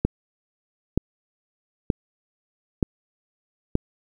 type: click train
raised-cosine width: 3 ms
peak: -6 dBFS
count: 5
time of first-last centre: 0.05-3.754 s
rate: 1.08 Hz
effects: 8-bit